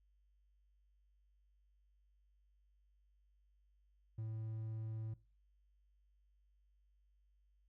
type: tone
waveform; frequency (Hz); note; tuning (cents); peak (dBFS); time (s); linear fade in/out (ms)
triangle; 110.5; A2; +8; -39; 4.18-5.14; 5
effects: noise-tail reverb RT60 0.3 s tail -18 dB re dry + added 50 Hz sine -70 dBFS peak until 7.68 s